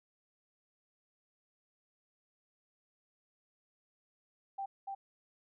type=tone with echo; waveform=sine; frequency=785 Hz; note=G5; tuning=2 cents sharp; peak=-36 dBFS; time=4.58-4.66 s; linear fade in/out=10 ms; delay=290 ms; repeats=1; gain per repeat=-2 dB; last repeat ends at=4.95 s; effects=none